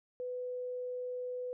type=tone; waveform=sine; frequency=498.5 Hz; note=B4; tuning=16 cents sharp; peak=-36 dBFS; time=0.2-1.53 s; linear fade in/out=0 ms; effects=none